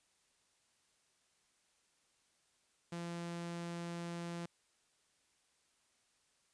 sawtooth tone, 171.1 Hz, F3, 35 cents flat, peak -37 dBFS, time 2.92-4.46 s, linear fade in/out 5 ms, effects white hiss -75 dBFS RMS until 6.53 s + resampled to 22050 Hz

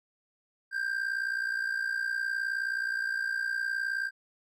triangle tone with amplitude modulation, 1583 Hz, G6, 17 cents sharp, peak -24 dBFS, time 0.71-4.11 s, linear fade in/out 50 ms, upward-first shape sine, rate 59.3 Hz, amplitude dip 70%, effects none

